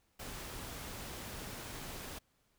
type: noise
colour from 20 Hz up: pink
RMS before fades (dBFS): -45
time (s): 0.19-2.19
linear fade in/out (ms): 10
effects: pink hiss -75 dBFS RMS until 2.58 s